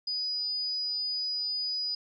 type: tone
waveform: sine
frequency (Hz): 4949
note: D#8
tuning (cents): -10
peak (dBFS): -29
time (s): 0.07-1.95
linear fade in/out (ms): 5
effects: none